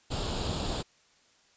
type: noise with comb filter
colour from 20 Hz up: pink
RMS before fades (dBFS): -32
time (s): 0.1-0.83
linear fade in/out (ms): 20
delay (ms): 0.25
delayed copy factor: +0.7
effects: white hiss -64 dBFS RMS until 1.56 s + resampled to 16000 Hz